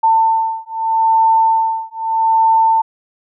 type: beating tone pair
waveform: sine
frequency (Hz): 895 / 895.8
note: A5 / A5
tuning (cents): +29 / +31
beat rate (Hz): 0.8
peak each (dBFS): -14 / -14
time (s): 0.03-2.82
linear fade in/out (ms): 10
effects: none